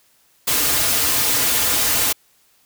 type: noise with comb filter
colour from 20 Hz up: white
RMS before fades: -18 dBFS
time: 0.47-2.13 s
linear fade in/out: 10 ms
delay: 5.3 ms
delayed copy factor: -0.65
effects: white hiss -58 dBFS RMS until 2.65 s